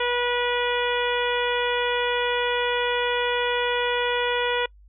harmonic tone, 486.4 Hz, B4, 26 cents flat, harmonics 1 / 2 / 3 / 4 / 5 / 6 / 7, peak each -25 / -28 / -30 / -31 / -32 / -33 / -33 dBFS, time 0-4.66 s, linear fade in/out 5 ms, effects noise-tail reverb RT60 0.1 s tail -26 dB re dry + added 50 Hz sine -48 dBFS peak until 4.88 s

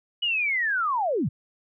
sine linear sweep, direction down, 2960 to 95 Hz, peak -22 dBFS, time 0.22-1.29 s, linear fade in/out 10 ms, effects none

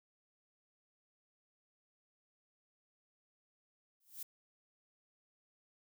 violet noise with exponential growth, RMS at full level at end -40 dBFS, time 4-4.23 s, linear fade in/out 5 ms, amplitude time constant 48 ms, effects none

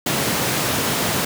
pink high-pass noise, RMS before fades -21 dBFS, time 0.06-1.25 s, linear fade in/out 5 ms, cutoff 100 Hz, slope 24 dB/octave, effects none

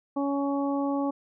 harmonic tone, 280 Hz, C#4, 18 cents sharp, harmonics 1 / 2 / 3 / 4, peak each -26 / -32 / -34 / -37 dBFS, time 0.16-1.11 s, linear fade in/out 10 ms, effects none

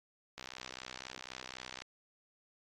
click train, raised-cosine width 0.2 ms, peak -26 dBFS, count 93, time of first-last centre 0.38-1.82 s, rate 63.9 Hz, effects AAC 32 kbps

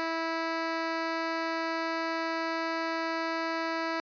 10% pulse tone, 327.4 Hz, E4, 12 cents flat, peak -21 dBFS, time 0-4 s, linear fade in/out 0 ms, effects resampled to 11025 Hz

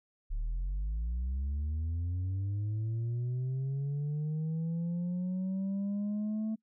sine linear sweep, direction up, 34.65 to 220.8 Hz, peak -28 dBFS, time 0.3-6.56 s, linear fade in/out 20 ms, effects noise-tail reverb RT60 0.1 s tail -25 dB re dry + tanh soft clip ceiling -30 dBFS

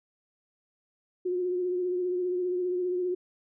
sine tone with vibrato, 360.8 Hz, F#4, 44 cents flat, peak -26 dBFS, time 1.25-3.15 s, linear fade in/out 10 ms, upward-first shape triangle, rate 15 Hz, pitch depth 39 cents each way, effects none

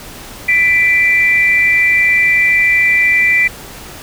sine tone pair together, 1985.2 / 2349 Hz, B6 / D7, +8 / 0 cents, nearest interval minor third, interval 292 cents, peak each -11 dBFS, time 0.48-3.48 s, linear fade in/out 10 ms, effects pink hiss -32 dBFS RMS until 4.02 s

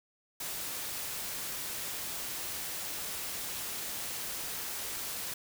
white noise, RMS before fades -38 dBFS, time 0.4-5.34 s, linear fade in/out 5 ms, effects none

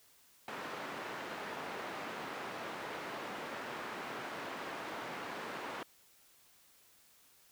white band-pass noise, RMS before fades -43 dBFS, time 0.48-5.83 s, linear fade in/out 2 ms, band 210 to 1500 Hz, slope 12 dB/octave, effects white hiss -65 dBFS RMS until 7.51 s

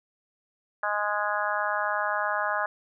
harmonic tone, 207.7 Hz, G#3, in tune, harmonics 3 / 4 / 5 / 6 / 7 / 8, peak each -32 / -32 / -32 / -32 / -32 / -32 dBFS, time 0.83-2.66 s, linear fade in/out 2 ms, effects none

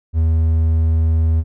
triangle tone, 80.6 Hz, E2, 38 cents flat, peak -10 dBFS, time 0.13-1.44 s, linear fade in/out 50 ms, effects none

